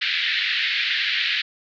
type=band-pass noise; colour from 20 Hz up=pink; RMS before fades=-23 dBFS; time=0.01-1.42 s; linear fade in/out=10 ms; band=1700 to 4200 Hz; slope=48 dB/octave; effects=none